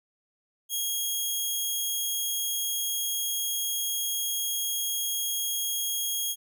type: tone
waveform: 10% pulse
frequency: 3276 Hz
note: G#7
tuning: 24 cents flat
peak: -19 dBFS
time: 0.69-6.36 s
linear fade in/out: 50 ms
effects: none